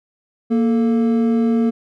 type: tone pair together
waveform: triangle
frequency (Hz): 232.6 / 439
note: A#3 / A4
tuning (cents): -4 / -4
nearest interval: major seventh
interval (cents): 1100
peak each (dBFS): -12 / -21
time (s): 0.5-1.71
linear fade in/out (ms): 20
effects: none